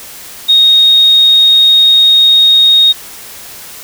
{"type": "tone", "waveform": "sine", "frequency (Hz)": 3729, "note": "A#7", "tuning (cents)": 0, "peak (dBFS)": -3, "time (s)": [0.48, 2.93], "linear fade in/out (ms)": 20, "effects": ["white hiss -30 dBFS RMS until 3.83 s"]}